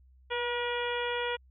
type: harmonic tone with a mistuned harmonic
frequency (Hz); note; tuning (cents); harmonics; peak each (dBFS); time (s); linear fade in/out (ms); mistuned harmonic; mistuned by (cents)
480; B4; -49; 1 / 2 / 3 / 4 / 5 / 6 / 7; -33 / -36 / -38 / -39 / -40 / -41 / -41; 0.3-1.37; 20; 1; +18
effects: added 64 Hz sine -56 dBFS peak until 1.5 s